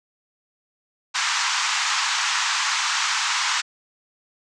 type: band-pass noise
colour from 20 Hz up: pink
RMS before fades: -23 dBFS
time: 1.14-3.62 s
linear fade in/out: 20 ms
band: 920 to 7400 Hz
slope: 48 dB/octave
effects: none